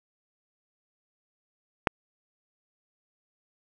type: click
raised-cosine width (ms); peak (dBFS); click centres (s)
0.5; -5; 1.872
effects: none